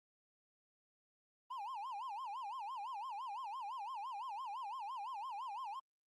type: tone with vibrato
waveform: triangle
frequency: 923 Hz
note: A#5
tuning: 17 cents flat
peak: -40 dBFS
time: 1.5-5.8 s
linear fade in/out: 10 ms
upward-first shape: sine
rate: 5.9 Hz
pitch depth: 260 cents each way
effects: Opus 32 kbps